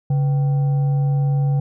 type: tone with frequency modulation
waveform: sine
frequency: 140.6 Hz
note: C#3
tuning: 25 cents sharp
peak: -15 dBFS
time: 0.1-1.6 s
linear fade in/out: 5 ms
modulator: 637 Hz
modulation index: 0.2
effects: none